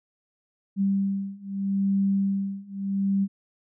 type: beating tone pair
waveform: sine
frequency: 196 / 196.79 Hz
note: G3 / G3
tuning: 0 / +7 cents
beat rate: 0.79 Hz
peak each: -26 / -25 dBFS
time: 0.76-3.28 s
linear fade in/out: 50 ms
effects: none